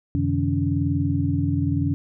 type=tone cluster; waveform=sine; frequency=91.5 / 130.3 / 151.2 / 172.2 / 282.8 Hz; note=F#2 / C3 / D#3 / F3 / C#4; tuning=-19 / -7 / -49 / -24 / +35 cents; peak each=-24 / -27 / -26 / -33 / -24 dBFS; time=0.15-1.94 s; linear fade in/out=0 ms; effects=none